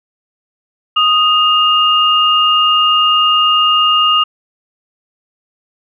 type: tone pair together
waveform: sine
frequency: 1244.5 / 2830 Hz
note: D#6 / F7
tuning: 0 / +22 cents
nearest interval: octave + major second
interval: 1422 cents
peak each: -11 dBFS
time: 0.96-4.24 s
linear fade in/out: 10 ms
effects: none